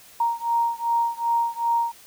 sine beating tone pair, 932 / 934.6 Hz, A#5 / A#5, -1 / +4 cents, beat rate 2.6 Hz, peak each -23 / -24 dBFS, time 0.2-1.92 s, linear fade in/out 5 ms, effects white hiss -49 dBFS RMS until 2.06 s

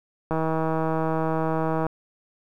click train, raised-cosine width 1 ms, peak -12 dBFS, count 250, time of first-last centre 0.31-1.866 s, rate 160 Hz, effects 9-bit

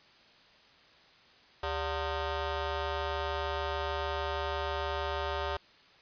15% pulse ring-modulated tone, 326.3 Hz, E4, 18 cents flat, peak -22 dBFS, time 1.63-5.57 s, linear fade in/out 5 ms, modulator 253 Hz, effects white hiss -59 dBFS RMS until 6.01 s + resampled to 11025 Hz

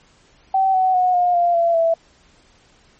sine tone with pitch steps, 768 / 749.2 / 730.8 / 712.9 / 695.4 / 678.3 / 661.7 Hz, G5 / F#5 / F#5 / F5 / F5 / E5 / E5, -36 / +21 / -22 / +35 / -8 / +49 / +6 cents, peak -13 dBFS, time 0.54-1.94 s, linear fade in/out 5 ms, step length 200 ms, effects pink hiss -54 dBFS RMS until 2.99 s + MP3 32 kbps

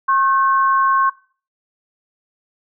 sine tone pair together, 1082 / 1532.3 Hz, C#6 / G6, -42 / -40 cents, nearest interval tritone, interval 602 cents, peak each -13 / -21 dBFS, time 0.08-1.1 s, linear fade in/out 10 ms, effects noise-tail reverb RT60 0.4 s tail -18 dB re dry

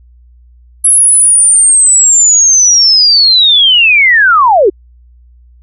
sine linear sweep, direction down, 10910 to 340 Hz, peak -3 dBFS, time 0.84-4.7 s, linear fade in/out 10 ms, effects added 60 Hz sine -38 dBFS peak until 5.62 s

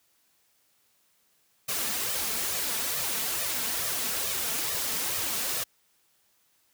white noise with flanger, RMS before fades -30 dBFS, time 1.68-5.64 s, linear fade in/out 10 ms, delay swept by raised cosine 1.6 to 4.6 ms, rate 2.3 Hz, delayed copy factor +0.6, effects white hiss -68 dBFS RMS until 6.73 s + high-pass 60 Hz 12 dB/octave

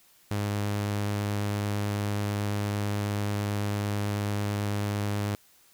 sawtooth tone with vibrato, 102.7 Hz, G#2, 19 cents flat, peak -23 dBFS, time 0.31-5.35 s, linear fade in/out 0 ms, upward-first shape triangle, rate 9.1 Hz, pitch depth 10 cents each way, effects white hiss -60 dBFS RMS until 5.73 s

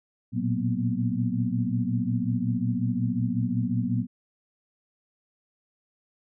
sine tone cluster, 115 / 120.5 / 185.1 / 234 / 248.7 Hz, A#2 / B2 / F#3 / A#3 / B3, -23 / -42 / +1 / +7 / +12 cents, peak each -30 dBFS, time 0.32-4.07 s, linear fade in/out 50 ms, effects none

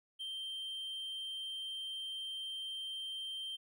triangle tone, 3142 Hz, G7, 3 cents sharp, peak -38 dBFS, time 0.19-3.57 s, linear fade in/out 20 ms, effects none

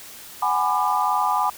sine chord, G# half-diminished seventh, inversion third, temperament just, 747.5 / 830.6 / 996.7 / 1196.1 Hz, F#5 / G#5 / B5 / D6, +17 / 0 / +16 / +31 cents, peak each -26 / -23 / -23 / -24 dBFS, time 0.42-1.5 s, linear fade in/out 5 ms, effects white hiss -41 dBFS RMS until 1.57 s

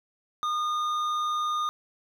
triangle tone with hard clipping, 1221 Hz, D#6, 33 cents flat, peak -27 dBFS, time 0.43-1.69 s, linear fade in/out 0 ms, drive 11 dB, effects none

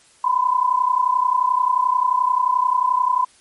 sine tone pair together, 989.6 / 1021 Hz, B5 / C6, +3 / -43 cents, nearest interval minor second, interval 54 cents, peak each -18 dBFS, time 0.24-3.25 s, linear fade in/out 5 ms, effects white hiss -53 dBFS RMS until 3.4 s + MP3 48 kbps

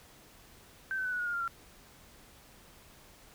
sine tone with pitch steps, 1552 / 1524.5 / 1497.4 / 1470.8 / 1444.7 / 1419.1 / 1393.9 / 1369.2 Hz, G6 / G6 / F#6 / F#6 / F#6 / F6 / F6 / F6, -18 / -49 / +20 / -11 / -42 / +27 / -4 / -35 cents, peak -31 dBFS, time 0.91-1.478 s, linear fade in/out 0 ms, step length 71 ms, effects pink hiss -57 dBFS RMS until 3.34 s

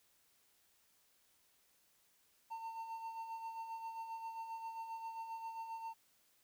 triangle tone with tremolo, 905 Hz, A5, 48 cents sharp, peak -39 dBFS, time 2.5-5.94 s, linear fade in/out 20 ms, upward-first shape sine, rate 7.5 Hz, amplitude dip 50%, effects white hiss -73 dBFS RMS until 6.43 s

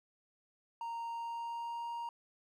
triangle tone with pitch glide, 928 to 937.7 Hz, A#5 to A#5, -8 to +10 cents, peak -36 dBFS, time 0.81-2.09 s, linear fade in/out 2 ms, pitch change +18 cents, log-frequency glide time 1.07-1.91 s, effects none

